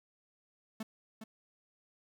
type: tone with echo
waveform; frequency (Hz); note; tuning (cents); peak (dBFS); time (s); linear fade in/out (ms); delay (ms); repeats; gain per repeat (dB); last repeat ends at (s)
45% pulse; 220; A3; 0; -37; 0.8-0.83; 5; 410; 1; -7; 1.24
effects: none